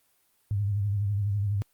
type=tone with vibrato; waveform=sine; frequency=101.5 Hz; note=G#2; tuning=39 cents flat; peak=-24 dBFS; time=0.51-1.62 s; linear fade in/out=0 ms; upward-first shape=sine; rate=12 Hz; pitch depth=66 cents each way; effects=white hiss -68 dBFS RMS until 1.73 s + Opus 32 kbps